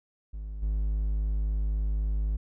triangle tone with level steps, 51.91 Hz, G#1, in tune, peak -32 / -23 dBFS, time 0.33-2.37 s, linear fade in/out 10 ms, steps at 0.62 s, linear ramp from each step 10 ms, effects none

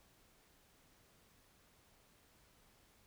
silence, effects pink hiss -69 dBFS RMS until 3.06 s

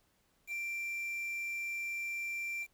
triangle tone with quantisation, 2358 Hz, D7, 6 cents sharp, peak -34 dBFS, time 0.47-2.67 s, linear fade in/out 50 ms, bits 9, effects pink hiss -73 dBFS RMS until 2.73 s

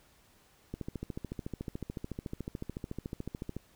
click train, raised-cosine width 3 ms, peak -24 dBFS, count 40, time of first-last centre 0.74-3.566 s, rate 13.8 Hz, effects pink hiss -64 dBFS RMS until 3.75 s

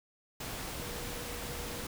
sine tone in noise, 480 Hz, B4, 49 cents flat, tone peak -47 dBFS, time 0.81-1.81 s, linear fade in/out 5 ms, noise pink, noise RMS -40 dBFS, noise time 0.4-1.87 s, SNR -10 dB, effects none

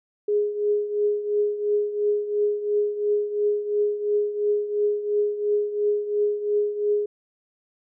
sine tone with tremolo, 415.3 Hz, G#4, in tune, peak -17 dBFS, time 0.28-7.06 s, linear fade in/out 5 ms, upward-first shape triangle, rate 2.9 Hz, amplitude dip 75%, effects none

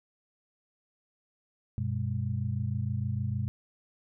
sine tone cluster, 96.7 / 123.2 / 203.7 Hz, G2 / B2 / G#3, -23 / -4 / -33 cents, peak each -32 / -31 / -38 dBFS, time 1.78-3.48 s, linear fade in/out 0 ms, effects none

